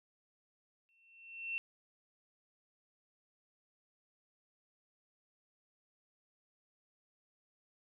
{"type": "tone with exponential growth", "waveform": "sine", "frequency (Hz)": 2700, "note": "E7", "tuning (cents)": 41, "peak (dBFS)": -33, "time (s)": [0.89, 1.58], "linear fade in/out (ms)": 0, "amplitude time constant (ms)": 150, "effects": []}